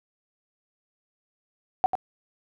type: tone with echo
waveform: sine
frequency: 752 Hz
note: F#5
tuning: 28 cents sharp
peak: -15 dBFS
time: 1.84-1.86 s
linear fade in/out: 0 ms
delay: 93 ms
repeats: 1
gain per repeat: -7 dB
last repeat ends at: 1.953 s
effects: none